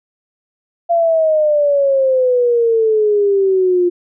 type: exponential sweep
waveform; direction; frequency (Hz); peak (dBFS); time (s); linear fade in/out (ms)
sine; down; 688 to 349.8; -10; 0.89-3.9; 20
effects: none